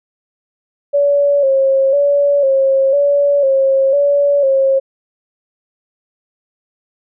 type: tone with vibrato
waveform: sine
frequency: 554.4 Hz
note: C#5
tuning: in tune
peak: -9 dBFS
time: 0.93-4.8 s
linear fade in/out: 20 ms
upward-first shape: square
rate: 1 Hz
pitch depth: 49 cents each way
effects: none